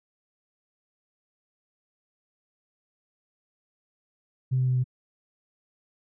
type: tone with pitch steps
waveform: sine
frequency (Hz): 129.1 / 128.21 / 127.32 / 126.44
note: C3 / C3 / C3 / B2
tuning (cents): -23 / -35 / -47 / +41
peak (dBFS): -20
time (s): 4.51-4.842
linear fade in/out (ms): 20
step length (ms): 83
effects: tanh soft clip ceiling -16 dBFS